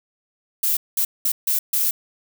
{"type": "noise bursts at uneven times", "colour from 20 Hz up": "violet", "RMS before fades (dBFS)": -20, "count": 5, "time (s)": [[0.63, 0.77], [0.97, 1.05], [1.25, 1.32], [1.47, 1.59], [1.73, 1.91]], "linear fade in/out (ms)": 5, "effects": []}